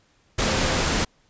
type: tone in noise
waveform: sine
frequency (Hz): 526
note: C5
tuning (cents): +9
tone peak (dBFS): -32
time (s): 0.46-0.83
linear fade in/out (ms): 10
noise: pink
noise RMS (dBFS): -22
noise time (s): 0.38-1.05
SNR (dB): -13
effects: pink hiss -62 dBFS RMS until 1.29 s + resampled to 16000 Hz